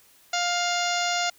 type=harmonic tone with a mistuned harmonic; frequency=703 Hz; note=F5; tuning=11 cents sharp; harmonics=1 / 2 / 3 / 4 / 5 / 6 / 7 / 8 / 9 / 10; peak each=-27 / -30 / -32 / -33 / -34 / -35 / -35 / -36 / -37 / -37 dBFS; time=0.33-1.3 s; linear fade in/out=5 ms; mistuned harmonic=9; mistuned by=+48 cents; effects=white hiss -57 dBFS RMS until 1.38 s